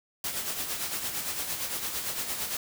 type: noise with tremolo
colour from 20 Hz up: white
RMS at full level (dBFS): -31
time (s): 0.24-2.57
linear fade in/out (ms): 2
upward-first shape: sine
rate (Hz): 8.8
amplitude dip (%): 50
effects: none